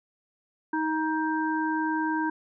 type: harmonic tone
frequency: 314.5 Hz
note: D#4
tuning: 19 cents sharp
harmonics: 1 / 3 / 5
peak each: -27 / -29 / -32 dBFS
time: 0.73-2.3 s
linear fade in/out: 5 ms
effects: none